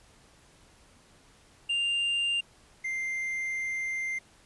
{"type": "tone pair in turn", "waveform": "triangle", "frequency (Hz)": [2794, 2093], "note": ["F7", "C7"], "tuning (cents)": [0, 0], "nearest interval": "perfect fourth", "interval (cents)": 500, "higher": "first", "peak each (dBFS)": [-24, -28], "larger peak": "first", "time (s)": [[1.69, 2.41], [2.84, 4.19]], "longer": "second", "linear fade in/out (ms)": 10, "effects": ["pink hiss -59 dBFS RMS until 4.45 s", "resampled to 24000 Hz"]}